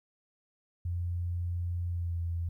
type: tone with pitch glide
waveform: sine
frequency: 87.31 to 84.92 Hz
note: F2 to F2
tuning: 0 to -48 cents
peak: -30 dBFS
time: 0.85-2.49 s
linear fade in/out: 5 ms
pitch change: -48 cents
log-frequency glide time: 1.88-2.18 s
effects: 12-bit